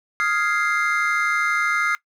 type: chord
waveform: triangle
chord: F minor seventh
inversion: third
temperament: equal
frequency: 1244.5 / 1396.9 / 1661.2 / 2093 Hz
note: Eb6 / F6 / Ab6 / C7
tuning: 0 / 0 / 0 / 0 cents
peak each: -23 / -22 / -26 / -21 dBFS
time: 0.2-1.95 s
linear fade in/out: 0 ms
effects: noise-tail reverb RT60 0.1 s tail -20 dB re dry